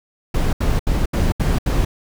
brown noise bursts, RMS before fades -17 dBFS, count 6, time 0.34-1.85 s, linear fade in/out 5 ms, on 190 ms, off 74 ms, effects none

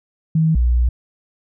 sine tone pair in turn, 159.9 / 60.38 Hz, D#3 / B1, +48 / -38 cents, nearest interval octave + perfect fourth, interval 1686 cents, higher first, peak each -12 dBFS, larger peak neither, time 0.35-0.55 / 0.55-0.89 s, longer second, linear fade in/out 5 ms, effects none

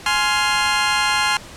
20% pulse chord, F minor, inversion first, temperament just, 838.1 / 1047.7 / 1396.9 Hz, Ab5 / C6 / F6, +16 / +2 / 0 cents, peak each -16 dBFS, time 0.06-1.37 s, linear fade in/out 2 ms, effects pink hiss -38 dBFS RMS until 1.56 s + low-pass 9000 Hz 12 dB/octave

